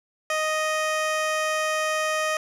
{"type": "tone with low-pass filter", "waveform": "15% pulse", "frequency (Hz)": 622.3, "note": "D#5", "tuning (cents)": 0, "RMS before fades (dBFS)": -25, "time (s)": [0.3, 2.37], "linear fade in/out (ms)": 2, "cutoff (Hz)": 11000, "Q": 0.61, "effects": []}